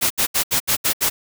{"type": "noise bursts", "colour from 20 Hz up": "white", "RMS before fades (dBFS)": -18, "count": 7, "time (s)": [0.01, 1.1], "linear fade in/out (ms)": 20, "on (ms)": 94, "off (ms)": 72, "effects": []}